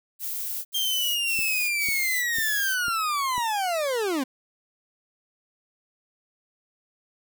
violet noise bursts, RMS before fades -31 dBFS, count 5, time 0.19-2.77 s, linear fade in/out 50 ms, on 460 ms, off 70 ms
40% pulse linear sweep, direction down, 3205 to 247.8 Hz, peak -23 dBFS, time 0.74-4.24 s, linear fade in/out 10 ms
click train, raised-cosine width 3 ms, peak -27 dBFS, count 5, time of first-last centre 1.39-3.38 s, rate 2.01 Hz
effects none

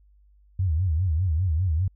sine tone with vibrato, 85.3 Hz, F2, 40 cents flat, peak -20 dBFS, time 0.59-1.88 s, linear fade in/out 5 ms, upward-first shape sine, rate 5 Hz, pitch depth 210 cents each way, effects added 50 Hz sine -54 dBFS peak until 1.95 s

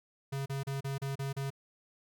square tone bursts, 137.3 Hz, C#3, 16 cents flat, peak -34 dBFS, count 7, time 0.32-1.504 s, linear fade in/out 10 ms, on 140 ms, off 34 ms, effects none

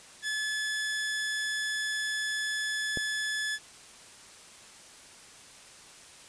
sawtooth tone, 1721 Hz, A6, 39 cents flat, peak -26 dBFS, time 0.22-3.59 s, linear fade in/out 50 ms
click, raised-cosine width 2 ms, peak -21 dBFS, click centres 2.973 s
effects white hiss -51 dBFS RMS until 6.28 s + resampled to 22050 Hz

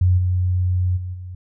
sine tone with level steps, 90.8 Hz, F#2, 32 cents flat, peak -12 / -16 / -25 / -30 dBFS, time 0.01-1.35 s, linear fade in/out 5 ms, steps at 0.17 / 0.96 / 1.13 s, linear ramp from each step 20 ms, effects none

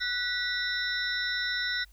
sine tone cluster, 1483 / 1951 / 3666 / 3953 / 5370 Hz, F#6 / B6 / A#7 / B7 / E8, +4 / -22 / -30 / +1 / +31 cents, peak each -32 / -33 / -38 / -34 / -38 dBFS, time 0-1.85 s, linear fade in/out 20 ms, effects added 50 Hz sine -53 dBFS peak until 1.92 s + white hiss -65 dBFS RMS until 1.92 s

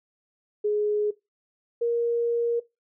sine tone pair in turn, 418.7 / 470 Hz, G#4 / A#4, +14 / +14 cents, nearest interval major second, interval 200 cents, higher second, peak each -21 dBFS, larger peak neither, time 0.64-1.11 / 1.81-2.6 s, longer second, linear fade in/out 10 ms, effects noise-tail reverb RT60 0.2 s tail -19 dB re dry

